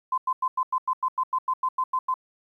sine tone bursts, 1030 Hz, C6, 28 cents flat, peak -21 dBFS, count 14, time 0.12-2.141 s, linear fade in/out 5 ms, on 58 ms, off 93 ms, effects 10-bit

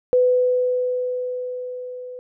sine tone with level ramp, 500 Hz, B4, 21 cents sharp, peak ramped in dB -12 to -32 dBFS, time 0.13-2.19 s, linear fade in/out 0 ms, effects none

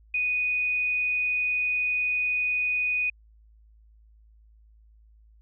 sine tone, 2482 Hz, D#7, 5 cents flat, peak -23 dBFS, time 0.14-3.1 s, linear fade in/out 5 ms, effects added 54 Hz sine -53 dBFS peak until 5.41 s

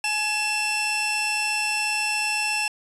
sawtooth tone pair together, 845.1 / 2683 Hz, G#5 / E7, +30 / +30 cents, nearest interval octave + minor sixth, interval 2000 cents, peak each -25 / -20 dBFS, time 0.04-2.68 s, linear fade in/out 2 ms, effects resampled to 24000 Hz

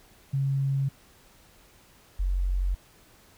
sine tone pair in turn, 136.9 / 45.83 Hz, C#3 / F#1, -21 / -16 cents, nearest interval octave + perfect fifth, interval 1895 cents, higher first, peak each -23 dBFS, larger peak neither, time 0.33-0.89 / 2.19-2.75 s, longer neither, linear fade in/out 10 ms, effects pink hiss -57 dBFS RMS until 3.37 s

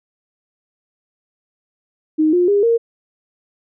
sine tone with pitch steps, 311.1 / 355.3 / 405.8 / 463.4 Hz, D#4 / F4 / G#4 / A#4, 0 / +30 / -40 / -10 cents, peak -11 dBFS, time 2.18-2.78 s, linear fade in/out 20 ms, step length 150 ms, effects none

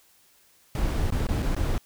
brown noise with dropouts, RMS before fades -25 dBFS, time 0.75-1.78 s, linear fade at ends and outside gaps 1 ms, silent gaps 1.104-1.122 / 1.269-1.288 / 1.422-1.426 / 1.549-1.564 s, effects white hiss -60 dBFS RMS until 1.85 s

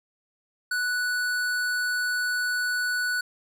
sine tone with tanh clipping, 1480 Hz, F#6, in tune, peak -26 dBFS, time 0.71-3.21 s, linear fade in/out 5 ms, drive 18 dB, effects none

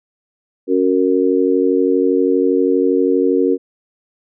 harmonic tone, 92.5 Hz, F#2, in tune, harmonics 3 / 4 / 5, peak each -16 / -16 / -16 dBFS, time 0.67-3.58 s, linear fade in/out 50 ms, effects none

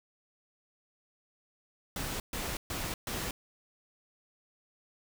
pink noise bursts, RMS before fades -36 dBFS, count 4, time 1.96-3.31 s, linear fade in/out 2 ms, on 240 ms, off 130 ms, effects none

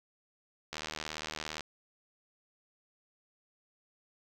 click train, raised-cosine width 0.2 ms, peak -20 dBFS, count 69, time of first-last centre 0.73-1.607 s, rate 77.5 Hz, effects 8-bit

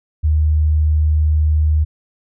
sine tone, 76.8 Hz, D#2, 22 cents flat, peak -11 dBFS, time 0.23-1.85 s, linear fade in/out 20 ms, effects none

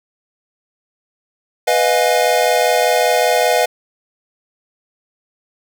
square chord, F half-diminished seventh, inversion second, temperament equal with one note detuned, 493.9 / 622.3 / 707.4 / 830.6 Hz, Cb5 / Eb5 / F5 / Ab5, 0 / 0 / +22 / 0 cents, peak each -18 / -18 / -17 / -23 dBFS, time 1.67-3.66 s, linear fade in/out 10 ms, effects none

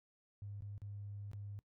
triangle tone with dropouts, 101.6 Hz, G#2, 38 cents flat, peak -40 dBFS, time 0.42-1.59 s, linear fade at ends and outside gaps 0 ms, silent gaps 0.607-0.622 / 0.779-0.818 / 1.315-1.333 s, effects noise-tail reverb RT60 0.1 s tail -24 dB re dry + tanh soft clip ceiling -42 dBFS

